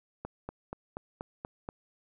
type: click train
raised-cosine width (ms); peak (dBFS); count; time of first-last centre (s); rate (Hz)
1; -23; 7; 0.25-1.689; 4.17
effects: none